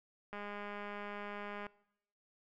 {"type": "click train", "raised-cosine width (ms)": 0.5, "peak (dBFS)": -30, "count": 275, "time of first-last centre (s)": [0.33, 1.667], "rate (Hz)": 205, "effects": ["noise-tail reverb RT60 0.8 s tail -22 dB re dry"]}